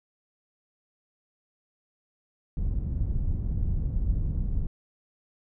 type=low-pass noise; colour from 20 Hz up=pink; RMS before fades=-27 dBFS; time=2.57-4.67 s; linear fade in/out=2 ms; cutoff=110 Hz; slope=12 dB/octave; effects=none